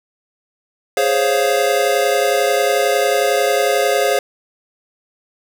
square chord, Db major seventh, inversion second, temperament equal, 415.3 / 523.3 / 554.4 / 698.5 Hz, Ab4 / C5 / Db5 / F5, 0 / 0 / 0 / 0 cents, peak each -20 dBFS, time 0.97-4.19 s, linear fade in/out 2 ms, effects none

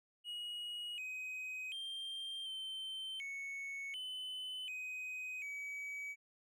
triangle tone with pitch steps, 2896 / 2518 / 3173 / 3100 / 2212 / 3026 / 2511 / 2275 Hz, F#7 / D#7 / G7 / G7 / C#7 / F#7 / D#7 / C#7, -38 / +20 / +20 / -20 / -4 / +38 / +15 / +44 cents, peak -40 dBFS, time 0.24-6.16 s, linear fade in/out 50 ms, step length 740 ms, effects none

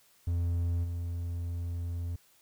triangle tone with level steps, 85.9 Hz, F2, 28 cents flat, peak -25 / -30 dBFS, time 0.27-2.16 s, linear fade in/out 5 ms, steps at 0.83 s, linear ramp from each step 20 ms, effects white hiss -64 dBFS RMS until 2.41 s

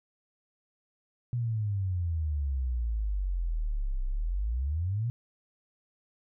sine exponential two-way sweep, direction down then up, 123.47 to 31.25 to 123.47 Hz, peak -27 dBFS, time 1.33-5.1 s, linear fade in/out 0 ms, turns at 4.05 s, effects none

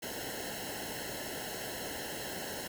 pink noise with comb filter, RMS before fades -40 dBFS, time 0.02-2.68 s, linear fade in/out 10 ms, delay 0.84 ms, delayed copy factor -0.95, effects none

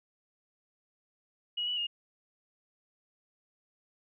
sine tone with pitch steps, 2904 / 2952 / 2847 Hz, F#7 / F#7 / F7, -33 / -5 / +33 cents, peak -30 dBFS, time 1.57-1.87 s, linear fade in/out 10 ms, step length 100 ms, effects none

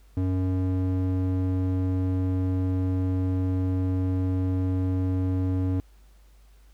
square tone with band-pass filter, 92.5 Hz, F#2, in tune, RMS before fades -25 dBFS, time 0.17-5.8 s, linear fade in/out 0 ms, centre 190 Hz, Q 2.5, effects added 50 Hz sine -51 dBFS peak until 6.73 s + pink hiss -64 dBFS RMS until 6.73 s

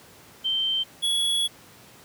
sine / square tone pair in turn, 3120 / 3370 Hz, G7 / G#7, -9 / +25 cents, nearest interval minor second, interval 134 cents, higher second, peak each -22 dBFS, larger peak neither, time 0.44-0.84 / 1.02-1.48 s, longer second, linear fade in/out 20 ms, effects pink hiss -50 dBFS RMS until 2.04 s + high-pass 100 Hz 12 dB/octave

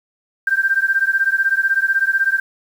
sine beating tone pair, 1568 / 1584 Hz, G6 / G6, 0 / +18 cents, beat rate 16 Hz, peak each -17 dBFS, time 0.47-2.4 s, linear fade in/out 5 ms, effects 7-bit

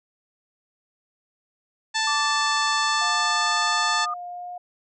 harmonic tone, 881 Hz, A5, 2 cents sharp, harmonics 1 / 2 / 3 / 4 / 5 / 6 / 7 / 8 / 9, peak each -27 / -26 / -33 / -30 / -29 / -34 / -35 / -36 / -38 dBFS, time 1.94-4.06 s, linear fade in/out 20 ms
sine tone with pitch glide, 1165 to 1220.8 Hz, D6 to D#6, -14 to -33 cents, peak -25 dBFS, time 2.07-4.14 s, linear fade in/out 5 ms, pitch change +81 cents, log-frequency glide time 2.76-3.57 s
sine tone with vibrato, 712 Hz, F5, 33 cents sharp, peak -32 dBFS, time 3.01-4.58 s, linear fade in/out 5 ms, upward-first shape triangle, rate 1.4 Hz, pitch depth 10 cents each way
effects none

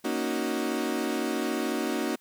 35% pulse chord, D# minor seventh, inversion second, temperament equal, 233.1 / 277.2 / 311.1 / 370 Hz, A#3 / C#4 / D#4 / F#4, 0 / 0 / 0 / 0 cents, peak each -31 dBFS, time 0.04-2.16 s, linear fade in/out 10 ms, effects white hiss -64 dBFS RMS until 2.2 s

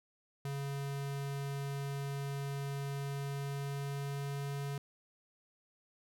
square tone with pitch glide, 139.7 to 140.67 Hz, C#3 to C#3, +14 to +26 cents, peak -37 dBFS, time 0.45-4.78 s, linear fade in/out 2 ms, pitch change +12 cents, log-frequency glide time 2.87-4.61 s, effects none

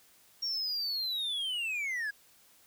triangle linear sweep, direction down, 5588 to 1618 Hz, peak -30 dBFS, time 0.42-2.11 s, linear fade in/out 10 ms, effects white hiss -62 dBFS RMS until 2.66 s

